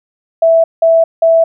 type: tone bursts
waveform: sine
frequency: 658 Hz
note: E5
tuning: 3 cents flat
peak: -5 dBFS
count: 3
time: 0.42-1.44 s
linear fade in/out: 5 ms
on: 220 ms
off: 180 ms
effects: none